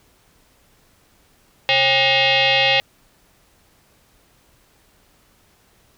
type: tone with frequency modulation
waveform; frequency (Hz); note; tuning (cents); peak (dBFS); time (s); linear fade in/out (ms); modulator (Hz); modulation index
sine; 130.81; C3; 0; -13; 1.69-2.8; 0; 672; 5.3
effects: pink hiss -57 dBFS RMS until 5.97 s